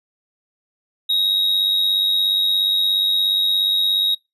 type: tone with amplitude modulation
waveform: triangle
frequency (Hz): 3783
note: A#7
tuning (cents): +25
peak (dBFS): -12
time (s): 1.09-4.15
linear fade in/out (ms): 10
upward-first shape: sine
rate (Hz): 97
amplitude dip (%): 55
effects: noise-tail reverb RT60 0.2 s tail -22 dB re dry + resampled to 32000 Hz